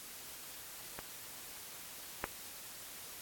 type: clicks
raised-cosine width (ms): 0.5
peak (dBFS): -27 / -18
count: 2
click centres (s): 0.99 / 2.241
effects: white hiss -49 dBFS RMS until 3.21 s + AAC 64 kbps